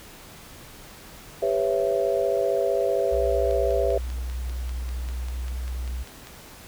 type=chord; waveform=sine; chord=C# half-diminished seventh; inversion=second; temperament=just; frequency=399.1 / 498.9 / 554.4 / 665.2 Hz; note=G4 / B4 / C#5 / E5; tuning=+31 / +17 / 0 / +16 cents; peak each=-26 dBFS; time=1.42-3.98 s; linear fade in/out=5 ms
type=tone with pitch glide; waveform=sine; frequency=61.74 to 62.21 Hz; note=B1 to B1; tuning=0 to +13 cents; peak=-27 dBFS; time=3.11-6.04 s; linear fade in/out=20 ms; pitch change=+13 cents; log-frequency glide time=5.1-5.46 s
type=click train; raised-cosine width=0.2 ms; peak=-25 dBFS; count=15; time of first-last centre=3.51-6.271 s; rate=5.07 Hz
effects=pink hiss -45 dBFS RMS until 6.67 s